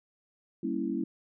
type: chord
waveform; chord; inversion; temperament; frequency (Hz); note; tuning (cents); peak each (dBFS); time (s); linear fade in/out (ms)
sine; G diminished seventh; none; equal; 196 / 233.1 / 277.2 / 329.6; G3 / Bb3 / Db4 / Fb4; 0 / 0 / 0 / 0; -36 / -35 / -34 / -33; 0.63-1.04; 5
effects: none